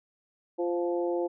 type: harmonic tone with a mistuned harmonic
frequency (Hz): 173.5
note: F3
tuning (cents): -11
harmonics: 2 / 3 / 4 / 5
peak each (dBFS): -28 / -31 / -38 / -40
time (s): 0.58-1.28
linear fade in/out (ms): 20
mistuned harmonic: 4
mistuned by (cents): +20
effects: none